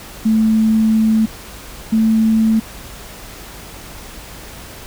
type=tone pair in turn; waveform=sine; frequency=220 / 221.4 Hz; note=A3 / A3; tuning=0 / +11 cents; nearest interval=unison; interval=11 cents; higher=second; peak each=-10 / -10 dBFS; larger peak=neither; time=0.25-1.26 / 1.92-2.6 s; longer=first; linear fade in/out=10 ms; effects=added 50 Hz sine -40 dBFS peak until 4.86 s + pink hiss -35 dBFS RMS until 4.86 s